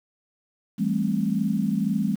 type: chord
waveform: sine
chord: A minor seventh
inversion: second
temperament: just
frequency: 165 / 198 / 220 / 264 Hz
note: E3 / G3 / A3 / C4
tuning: +2 / +18 / 0 / +16 cents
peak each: -30 / -24 / -26 / -30 dBFS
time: 0.78-2.16 s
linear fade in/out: 20 ms
effects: 8-bit